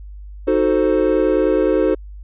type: chord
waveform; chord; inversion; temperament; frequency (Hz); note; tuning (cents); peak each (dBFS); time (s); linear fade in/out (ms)
triangle; D# diminished seventh; none; equal; 311.1 / 370 / 440 / 523.3; D#4 / F#4 / A4 / C5; 0 / 0 / 0 / 0; -17; 0.47-1.95; 10
effects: added 50 Hz sine -32 dBFS peak until 2.23 s + resampled to 8000 Hz